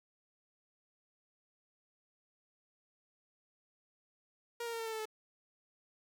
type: tone with pitch steps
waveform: sawtooth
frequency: 471.5 / 465 / 458.6 / 452.3 / 446.1 / 439.9 / 433.9 Hz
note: A#4 / A#4 / A#4 / A4 / A4 / A4 / A4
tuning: +20 / -4 / -28 / +48 / +24 / 0 / -24 cents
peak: -34 dBFS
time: 4.6-5.055 s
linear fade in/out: 5 ms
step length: 65 ms
effects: none